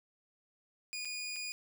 20% pulse tone with dropouts, 2454 Hz, D#7, 25 cents flat, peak -33 dBFS, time 0.93-1.52 s, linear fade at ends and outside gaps 0 ms, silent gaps 1.049-1.054 / 1.36-1.364 s, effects none

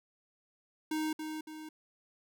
square tone with echo, 311.1 Hz, D#4, in tune, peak -32 dBFS, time 0.91-1.13 s, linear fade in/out 5 ms, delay 280 ms, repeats 2, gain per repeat -6 dB, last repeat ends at 1.69 s, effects none

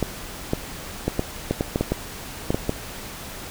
clicks, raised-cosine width 2 ms, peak -7 dBFS, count 12, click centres 0.027 / 0.534 / 1.08 / 1.194 / 1.51 / 1.609 / 1.759 / 1.81 / 1.92 / 2.505 / 2.545 / 2.694 s, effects pink hiss -36 dBFS RMS until 3.5 s

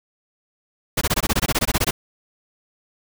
pink noise bursts, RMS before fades -19 dBFS, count 15, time 0.97-1.91 s, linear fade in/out 10 ms, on 44 ms, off 20 ms, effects none

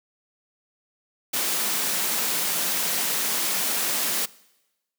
white high-pass noise, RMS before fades -25 dBFS, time 1.33-4.26 s, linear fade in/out 10 ms, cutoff 150 Hz, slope 48 dB/octave, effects noise-tail reverb RT60 1.0 s tail -22 dB re dry

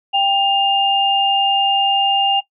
sine tone pair together, 788.8 / 2811 Hz, G5 / F7, +11 / +11 cents, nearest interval octave + minor seventh, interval 2200 cents, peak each -15 dBFS, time 0.13-2.41 s, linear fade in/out 20 ms, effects noise-tail reverb RT60 0.1 s tail -19 dB re dry

